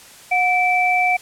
sine tone pair together, 728.3 / 2323 Hz, F#5 / D7, -28 / -20 cents, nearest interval octave + minor sixth, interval 2008 cents, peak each -17 dBFS, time 0.31-1.17 s, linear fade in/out 10 ms, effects white hiss -43 dBFS RMS until 1.21 s + low-pass 11000 Hz 12 dB/octave

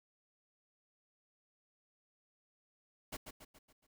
pink noise with echo, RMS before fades -43 dBFS, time 3.12-3.17 s, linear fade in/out 10 ms, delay 140 ms, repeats 5, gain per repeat -6 dB, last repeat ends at 3.87 s, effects none

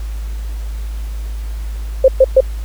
sine tone bursts, 526 Hz, C5, 9 cents sharp, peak -3 dBFS, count 3, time 2.04-2.406 s, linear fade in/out 5 ms, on 42 ms, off 120 ms, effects added 53 Hz sine -20 dBFS peak until 2.64 s + pink hiss -41 dBFS RMS until 2.64 s

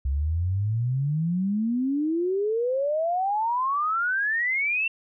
sine exponential sweep, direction up, 65.41 to 2726 Hz, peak -22 dBFS, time 0.05-4.88 s, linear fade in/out 5 ms, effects none

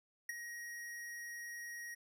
square tone with ADSR envelope, 1889 Hz, A#6, 22 cents sharp, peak -36 dBFS, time 0.29-1.95 s, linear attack 4 ms, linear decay 17 ms, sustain -9 dB, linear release 13 ms, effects none

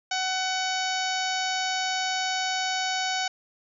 harmonic tone with a mistuned harmonic, 750 Hz, F#5, 23 cents sharp, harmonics 1 / 2 / 3 / 4 / 5 / 6 / 7 / 8 / 9, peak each -29 / -32 / -34 / -35 / -36 / -37 / -37 / -38 / -39 dBFS, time 0.11-3.28 s, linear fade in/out 5 ms, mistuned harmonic 7, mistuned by +35 cents, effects none

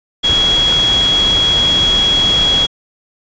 sine tone in noise, 3322 Hz, G#7, in tune, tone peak -10 dBFS, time 0.23-2.67 s, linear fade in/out 20 ms, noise pink, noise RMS -20 dBFS, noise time 0.23-2.67 s, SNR +7 dB, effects resampled to 16000 Hz

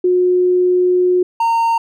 sine / triangle tone pair in turn, 361.8 / 919.1 Hz, F#4 / A#5, -39 / -25 cents, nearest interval octave + major third, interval 1614 cents, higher second, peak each -10 dBFS, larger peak neither, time 0.04-1.23 / 1.4-1.78 s, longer first, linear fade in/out 5 ms, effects none

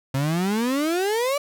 35% pulse exponential sweep, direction up, 130.81 to 588 Hz, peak -19 dBFS, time 0.14-1.38 s, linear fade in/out 5 ms, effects none

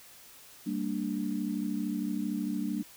sine chord, G minor, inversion none, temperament equal with one note detuned, 196 / 229.1 / 293.7 Hz, G3 / Bb3 / D4, 0 / -30 / 0 cents, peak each -34 dBFS, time 0.66-2.83 s, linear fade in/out 10 ms, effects white hiss -53 dBFS RMS until 2.96 s

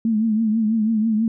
sine tone with vibrato, 220 Hz, A3, in tune, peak -16 dBFS, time 0.05-1.28 s, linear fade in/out 2 ms, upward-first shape triangle, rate 6.1 Hz, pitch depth 84 cents each way, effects none

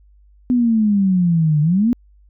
sine exponential two-way sweep, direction down then up, 252.2 to 146.83 to 252.2 Hz, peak -12 dBFS, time 0.5-1.93 s, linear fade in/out 0 ms, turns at 1.61 s, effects added 50 Hz sine -47 dBFS peak until 2.29 s

